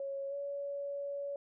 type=tone with pitch glide; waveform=sine; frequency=551 to 564.9 Hz; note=C#5 to C#5; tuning=-11 to +33 cents; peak=-36 dBFS; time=0-1.36 s; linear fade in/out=2 ms; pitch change=+44 cents; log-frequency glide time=0.29-0.34 s; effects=none